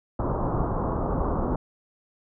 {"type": "low-pass noise", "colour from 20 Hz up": "pink", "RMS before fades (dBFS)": -26, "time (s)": [0.19, 1.56], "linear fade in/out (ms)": 5, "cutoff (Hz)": 1200, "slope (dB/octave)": 48, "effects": []}